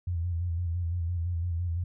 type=tone with vibrato; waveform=sine; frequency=86 Hz; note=F2; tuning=26 cents flat; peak=-27 dBFS; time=0.07-1.84 s; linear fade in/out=5 ms; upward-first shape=square; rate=5.9 Hz; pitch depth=51 cents each way; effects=none